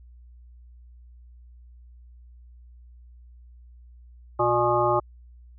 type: harmonic tone with a mistuned harmonic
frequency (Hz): 120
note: B2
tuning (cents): -49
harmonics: 1 / 3 / 5 / 7 / 9 / 10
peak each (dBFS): -31 / -25 / -25 / -25 / -27 / -27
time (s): 4.39-5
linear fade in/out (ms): 10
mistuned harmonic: 10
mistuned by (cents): +41
effects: added 60 Hz sine -46 dBFS peak until 5.58 s